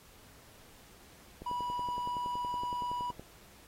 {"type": "click train", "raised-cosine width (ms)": 2, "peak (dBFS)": -31, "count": 20, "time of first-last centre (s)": [1.42, 3.196], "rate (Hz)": 10.7}
{"type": "tone", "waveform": "triangle", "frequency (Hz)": 978, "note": "B5", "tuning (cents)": -17, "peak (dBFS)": -31, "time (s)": [1.46, 3.11], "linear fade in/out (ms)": 5}
{"effects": ["pink hiss -58 dBFS RMS until 3.67 s", "AAC 48 kbps"]}